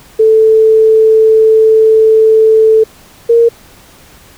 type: tone pair in turn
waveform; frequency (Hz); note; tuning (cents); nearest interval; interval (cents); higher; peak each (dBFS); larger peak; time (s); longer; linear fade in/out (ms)
sine; 440.2 / 465.2; A4 / A#4; +1 / -4; minor second; 95; second; -3; neither; 0.19-2.84 / 3.29-3.49; first; 10
effects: pink hiss -40 dBFS RMS until 4.37 s